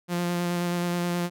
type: tone with vibrato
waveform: sawtooth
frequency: 174.8 Hz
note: F3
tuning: 2 cents sharp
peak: -21 dBFS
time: 0.08-1.3 s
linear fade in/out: 50 ms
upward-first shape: square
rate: 9.4 Hz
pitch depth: 11 cents each way
effects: none